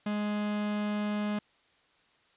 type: tone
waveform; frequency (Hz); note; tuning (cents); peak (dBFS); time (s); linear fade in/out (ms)
45% pulse; 208.6; G#3; +8; -29; 0.06-1.39; 5
effects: white hiss -66 dBFS RMS until 2.36 s + resampled to 8000 Hz